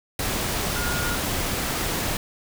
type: tone in noise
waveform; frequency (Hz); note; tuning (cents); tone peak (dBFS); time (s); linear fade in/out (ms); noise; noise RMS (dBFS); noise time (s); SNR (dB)
sine; 1426; F6; +36; -29; 0.76-1.15; 2; pink; -26; 0.19-2.17; -6
effects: none